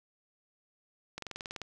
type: slowing click train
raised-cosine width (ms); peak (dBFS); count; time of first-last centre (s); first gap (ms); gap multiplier
0.2; -22; 10; 1.18-1.617; 43; 1.03
effects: none